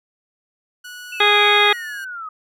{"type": "tone with pitch glide", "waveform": "sawtooth", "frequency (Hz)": [1469, 1449.6], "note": ["F#6", "F#6"], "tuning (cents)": [-13, -36], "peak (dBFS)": -30, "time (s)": [0.84, 2.05], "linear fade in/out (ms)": 10, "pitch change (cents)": -23, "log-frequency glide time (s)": [1.45, 1.63]}
{"type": "linear sweep", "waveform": "sine", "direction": "down", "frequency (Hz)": [2690, 1237], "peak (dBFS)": -28, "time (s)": [1.12, 2.29], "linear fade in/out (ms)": 5}
{"type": "harmonic tone", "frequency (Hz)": 413.7, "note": "G#4", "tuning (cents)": -7, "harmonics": [1, 2, 3, 4, 5, 6, 8, 9], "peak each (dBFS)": [-20, -20, -20, -20, -20, -20, -20, -20], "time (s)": [1.2, 1.73], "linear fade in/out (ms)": 5}
{"effects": []}